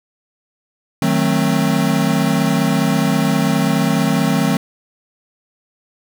square chord, D# diminished seventh, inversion none, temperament equal with one note detuned, 155.56 / 185 / 220 / 265.7 Hz, D#3 / F#3 / A3 / C4, 0 / 0 / 0 / +27 cents, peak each -20 dBFS, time 1.02-4.57 s, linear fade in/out 2 ms, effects none

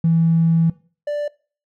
triangle tone pair in turn, 164.81 / 587.3 Hz, E3 / D5, 0 / 0 cents, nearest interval octave + minor seventh, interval 2200 cents, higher second, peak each -9 / -18 dBFS, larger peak first, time 0.04-0.7 / 1.07-1.28 s, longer first, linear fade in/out 5 ms, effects noise-tail reverb RT60 0.4 s tail -23 dB re dry + tanh soft clip ceiling -10 dBFS

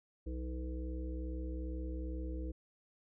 harmonic tone with a mistuned harmonic, 62.4 Hz, B1, 19 cents sharp, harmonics 1 / 3 / 5 / 7 / 8, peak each -38 / -52 / -45 / -54 / -51 dBFS, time 0.26-2.52 s, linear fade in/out 10 ms, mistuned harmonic 5, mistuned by +28 cents, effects none

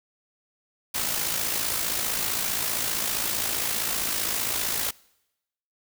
white noise with amplitude modulation, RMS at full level -25 dBFS, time 0.94-4.91 s, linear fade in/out 10 ms, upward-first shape sine, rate 55.3 Hz, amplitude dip 50%, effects noise-tail reverb RT60 0.9 s tail -24 dB re dry

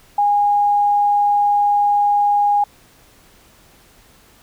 sine tone, 820 Hz, G#5, 22 cents flat, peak -12 dBFS, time 0.18-2.64 s, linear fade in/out 5 ms, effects pink hiss -50 dBFS RMS until 4.42 s

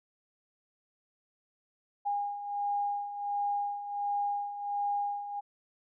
sine beating tone pair, 813 / 814.4 Hz, G#5 / G#5, -37 / -34 cents, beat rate 1.4 Hz, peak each -37 / -31 dBFS, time 2.05-5.41 s, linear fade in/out 20 ms, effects none

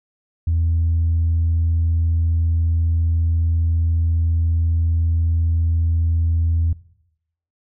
sine tone, 82.7 Hz, E2, 6 cents sharp, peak -14 dBFS, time 0.47-6.73 s, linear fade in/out 5 ms, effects noise-tail reverb RT60 0.8 s tail -20 dB re dry + tanh soft clip ceiling -12 dBFS

